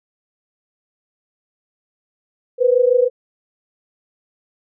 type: tone pair together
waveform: sine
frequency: 483.5 / 510 Hz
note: B4 / C5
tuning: -37 / -44 cents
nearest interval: minor second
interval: 93 cents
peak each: -14 dBFS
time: 2.58-3.1 s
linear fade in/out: 50 ms
effects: none